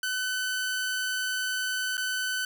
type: tone with dropouts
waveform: sawtooth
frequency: 1510 Hz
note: F#6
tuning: 35 cents sharp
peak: -24 dBFS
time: 0.03-2.45 s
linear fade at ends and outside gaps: 2 ms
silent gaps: 1.97-1.978 s
effects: none